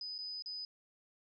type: tone with dropouts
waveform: sine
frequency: 4996 Hz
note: D#8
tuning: 6 cents sharp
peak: -40 dBFS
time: 0.01-0.65 s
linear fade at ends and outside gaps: 2 ms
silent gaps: 0.181-0.187 / 0.423-0.459 s
effects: none